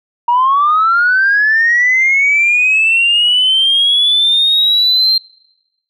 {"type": "linear sweep", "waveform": "sine", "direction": "up", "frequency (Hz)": [940, 4178], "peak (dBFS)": -7, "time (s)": [0.28, 5.18], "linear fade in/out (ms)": 5, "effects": ["noise-tail reverb RT60 1.0 s tail -26 dB re dry", "tanh soft clip ceiling -4 dBFS"]}